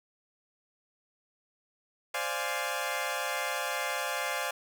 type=chord; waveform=15% pulse; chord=D half-diminished seventh; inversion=third; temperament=equal with one note detuned; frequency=523.3 / 587.3 / 698.5 / 833 Hz; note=C5 / D5 / F5 / Ab5; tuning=0 / 0 / 0 / +5 cents; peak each=-30 dBFS; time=2.14-4.51 s; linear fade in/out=5 ms; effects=none